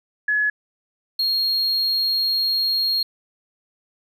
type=tone pair in turn; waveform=sine / triangle; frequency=1698 / 4260 Hz; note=G#6 / C8; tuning=+38 / +30 cents; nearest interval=octave + major third; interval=1592 cents; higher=second; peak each=-17 dBFS; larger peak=neither; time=0.28-0.5 / 1.19-3.03 s; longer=second; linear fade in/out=5 ms; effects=none